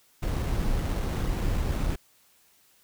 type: noise with sample-and-hold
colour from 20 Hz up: brown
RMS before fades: -27 dBFS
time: 0.22-1.96 s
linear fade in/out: 10 ms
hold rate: 4900 Hz
effects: white hiss -62 dBFS RMS until 2.83 s